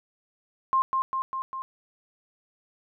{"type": "tone with echo", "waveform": "sine", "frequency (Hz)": 1059, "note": "C6", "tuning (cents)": 21, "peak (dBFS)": -19, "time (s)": [0.73, 0.82], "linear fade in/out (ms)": 0, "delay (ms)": 200, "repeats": 4, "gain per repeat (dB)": -3, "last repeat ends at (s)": 1.62, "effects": []}